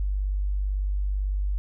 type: tone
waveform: sine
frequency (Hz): 49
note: G1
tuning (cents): 0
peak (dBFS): -23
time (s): 0-1.58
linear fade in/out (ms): 0
effects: none